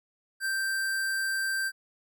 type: tone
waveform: square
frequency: 1568 Hz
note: G6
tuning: in tune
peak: -28 dBFS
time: 0.4-1.72 s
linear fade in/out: 50 ms
effects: none